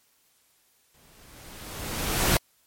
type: noise with exponential growth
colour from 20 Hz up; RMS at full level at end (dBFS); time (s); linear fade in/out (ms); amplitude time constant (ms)
pink; -20; 0.94-2.37; 2; 310
effects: white hiss -65 dBFS RMS until 2.66 s + MP3 64 kbps